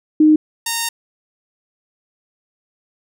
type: tone pair in turn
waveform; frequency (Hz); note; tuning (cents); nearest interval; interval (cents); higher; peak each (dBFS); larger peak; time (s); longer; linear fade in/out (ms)
sine / 5% pulse; 307.9 / 922.7; D#4 / A#5; -18 / -18; octave + perfect fifth; 1900; second; -7; neither; 0.2-0.36 / 0.66-0.89; second; 5
effects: none